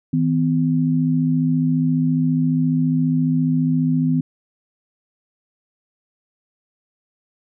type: tone pair together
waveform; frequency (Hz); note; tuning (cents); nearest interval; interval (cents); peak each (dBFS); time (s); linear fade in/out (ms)
sine; 159.69 / 254.3; D#3 / C4; +45 / -49; minor sixth; 806; -18; 0.13-4.21; 5
effects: none